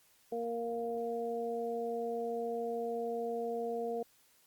harmonic tone, 233.1 Hz, A#3, in tune, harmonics 1 / 2 / 3, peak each -43 / -35 / -40 dBFS, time 0.32-4.03 s, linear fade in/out 5 ms, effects white hiss -67 dBFS RMS until 4.46 s + Opus 48 kbps

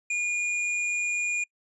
square tone, 2432 Hz, D#7, 40 cents flat, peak -26 dBFS, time 0.1-1.44 s, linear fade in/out 5 ms, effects noise-tail reverb RT60 0.1 s tail -26 dB re dry + resampled to 24000 Hz

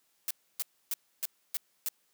blue noise bursts, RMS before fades -32 dBFS, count 6, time 0.28-1.886 s, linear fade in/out 0 ms, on 26 ms, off 290 ms, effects white hiss -72 dBFS RMS until 2.13 s + high-pass 150 Hz 12 dB/octave

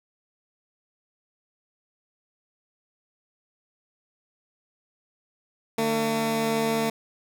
15% pulse tone pair together, 150.82 / 225.6 Hz, D3 / A3, +46 / +44 cents, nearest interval perfect fifth, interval 698 cents, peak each -27 / -17 dBFS, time 5.78-6.9 s, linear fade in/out 5 ms, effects none

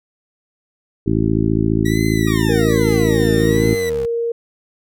harmonic tone, 54.7 Hz, A1, 9 cents flat, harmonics 1 / 2 / 3 / 4 / 5 / 6 / 7, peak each -24 / -20 / -21 / -22 / -21 / -20 / -24 dBFS, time 1.06-3.75 s, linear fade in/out 10 ms
sawtooth tone with vibrato, 1918 Hz, A#6, 49 cents sharp, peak -22 dBFS, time 1.85-3.9 s, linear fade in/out 10 ms, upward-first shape sine, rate 1.2 Hz, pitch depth 110 cents each way
20% pulse exponential sweep, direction down, 1241 to 60.6 Hz, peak -23 dBFS, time 2.27-4.06 s, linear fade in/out 5 ms
sine tone, 466.2 Hz, A#4, in tune, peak -17 dBFS, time 2.49-4.32 s, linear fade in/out 5 ms
effects none

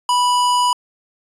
square tone, 984 Hz, B5, 7 cents flat, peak -14 dBFS, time 0.09-0.73 s, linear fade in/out 2 ms, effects resampled to 24000 Hz

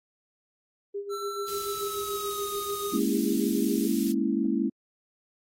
sine tone with tremolo, 402.9 Hz, G4, 48 cents sharp, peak -29 dBFS, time 0.94-3.87 s, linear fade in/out 10 ms, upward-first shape sine, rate 6.9 Hz, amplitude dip 70%
square tone with pitch glide, 1339 to 1242.1 Hz, E6 to D#6, +27 to -3 cents, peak -35 dBFS, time 1.09-3 s, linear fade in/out 50 ms, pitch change -130 cents, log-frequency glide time 1.51-2.51 s
white band-stop noise, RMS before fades -39 dBFS, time 1.48-4.12 s, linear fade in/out 0 ms, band 200 to 3400 Hz, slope 12 dB/octave
sine chord, A# half-diminished seventh, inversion third, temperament equal, 207.7 / 233.1 / 277.2 / 329.6 Hz, G#3 / A#3 / C#4 / E4, 0 / 0 / 0 / 0 cents, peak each -29 dBFS, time 2.92-4.7 s, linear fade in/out 20 ms
effects AAC 48 kbps

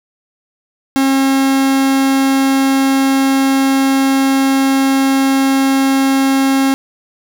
45% pulse tone, 270 Hz, C#4, 45 cents flat, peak -10 dBFS, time 0.96-6.74 s, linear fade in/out 0 ms, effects none

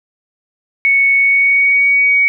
sine tone with pitch glide, 2217 to 2251 Hz, C#7 to C#7, 0 to +26 cents, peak -8 dBFS, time 0.85-2.28 s, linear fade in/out 0 ms, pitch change +26 cents, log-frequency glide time 1.15-1.88 s, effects none

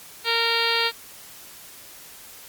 harmonic tone, 462.1 Hz, A#4, 15 cents flat, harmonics 1 / 2 / 3 / 4 / 5 / 6 / 7 / 8 / 9 / 10, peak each -29 / -29 / -29 / -29 / -29 / -29 / -29 / -29 / -29 / -29 dBFS, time 0.24-0.92 s, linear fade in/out 50 ms, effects white hiss -44 dBFS RMS until 2.48 s + Opus 48 kbps

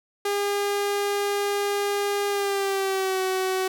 sawtooth tone with pitch glide, 405.3 to 376 Hz, G#4 to F#4, -42 to +28 cents, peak -19 dBFS, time 0.25-3.68 s, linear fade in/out 5 ms, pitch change -130 cents, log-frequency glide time 2.29-3.21 s, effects none

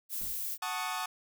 violet noise, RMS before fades -36 dBFS, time 0.09-0.58 s, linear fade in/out 50 ms
brown noise with exponential decay, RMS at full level -44 dBFS, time 0.21-0.55 s, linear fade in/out 1 ms, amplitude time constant 73 ms
sawtooth chord, D# half-diminished seventh, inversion first, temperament equal, 740 / 880 / 1108.7 / 1244.5 Hz, F#5 / A5 / C#6 / D#6, 0 / 0 / 0 / 0 cents, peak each -35 dBFS, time 0.62-1.06 s, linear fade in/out 5 ms
effects none

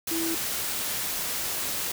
sine tone in noise, 329.6 Hz, E4, in tune, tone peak -28 dBFS, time 0.11-0.35 s, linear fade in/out 5 ms, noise white, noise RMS -30 dBFS, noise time 0.07-1.92 s, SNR -1 dB, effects none

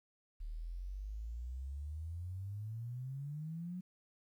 sine exponential sweep, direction up, 37.12 to 185 Hz, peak -40 dBFS, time 0.4-3.81 s, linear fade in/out 10 ms, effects 12-bit

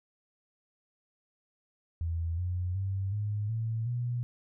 sine tone with pitch steps, 83.3 / 89.8 / 96.8 / 104.35 / 112.48 / 121.26 Hz, E2 / F2 / G2 / G#2 / A2 / B2, +19 / +49 / -21 / +9 / +39 / -31 cents, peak -29 dBFS, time 2.01-4.23 s, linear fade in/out 0 ms, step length 370 ms, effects none

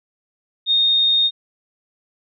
sine tone, 3691 Hz, A#7, 18 cents flat, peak -13 dBFS, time 0.66-1.31 s, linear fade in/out 50 ms, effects none

